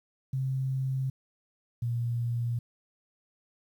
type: tone pair in turn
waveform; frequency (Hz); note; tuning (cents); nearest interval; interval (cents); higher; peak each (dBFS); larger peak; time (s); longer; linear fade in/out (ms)
sine; 132.4 / 118.64; C3 / A#2; +21 / +31; major second; 190; first; -27; neither; 0.33-1.1 / 1.82-2.59; neither; 5
effects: 10-bit